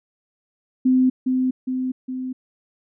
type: tone with echo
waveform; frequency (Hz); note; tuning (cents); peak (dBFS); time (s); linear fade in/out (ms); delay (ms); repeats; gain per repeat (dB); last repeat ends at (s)
sine; 257; C4; -31; -13; 0.85-1.1; 10; 410; 3; -4; 2.33
effects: none

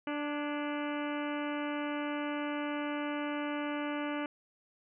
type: harmonic tone with a mistuned harmonic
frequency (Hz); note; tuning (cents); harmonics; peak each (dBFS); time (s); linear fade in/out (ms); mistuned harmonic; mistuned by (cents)
293.7; D4; 0; 1 / 2 / 3 / 4 / 5 / 6 / 7 / 8 / 9 / 10; -35 / -40 / -43 / -44 / -45 / -49 / -48 / -48 / -51 / -50; 0.07-4.26; 2; 6; -59
effects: none

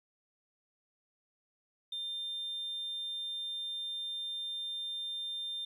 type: tone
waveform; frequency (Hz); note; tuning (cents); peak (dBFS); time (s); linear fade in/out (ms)
sine; 3600; A7; +39; -34; 1.92-5.65; 5
effects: tanh soft clip ceiling -34 dBFS + 12-bit

